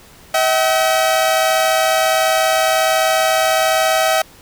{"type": "tone pair together", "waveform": "sawtooth", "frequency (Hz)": [641, 762.3], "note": ["E5", "G5"], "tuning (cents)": [-49, -49], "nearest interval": "minor third", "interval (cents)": 300, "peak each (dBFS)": [-11, -13], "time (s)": [0.34, 4.22], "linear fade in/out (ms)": 5, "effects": ["pink hiss -44 dBFS RMS until 4.41 s"]}